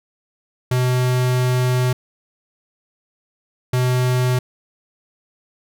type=tone pair in turn; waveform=square; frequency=126.1 / 126.1 Hz; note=B2 / B2; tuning=+36 / +36 cents; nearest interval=unison; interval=0 cents; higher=neither; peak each=-16 dBFS; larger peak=neither; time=0.71-1.93 / 3.73-4.39 s; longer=first; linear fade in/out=5 ms; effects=none